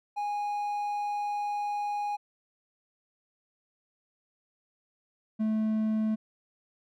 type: tone pair in turn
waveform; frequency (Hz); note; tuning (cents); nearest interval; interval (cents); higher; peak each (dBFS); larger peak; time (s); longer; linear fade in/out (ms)
triangle; 825 / 217.7; G#5 / A3; -12 / -18; octave + major seventh; 2306; first; -27 / -23; second; 0.16-2.17 / 5.39-6.16; first; 20
effects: none